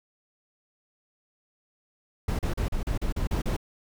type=noise bursts; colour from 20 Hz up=brown; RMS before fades=-27 dBFS; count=9; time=2.28-3.566 s; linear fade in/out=5 ms; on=110 ms; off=37 ms; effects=none